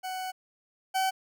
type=tone pair in turn; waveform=40% pulse; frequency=746 / 760.8 Hz; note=F#5 / F#5; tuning=+14 / +48 cents; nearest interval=unison; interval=34 cents; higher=second; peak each=-32 / -24 dBFS; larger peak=second; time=0.03-0.32 / 0.94-1.11 s; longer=first; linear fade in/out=20 ms; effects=none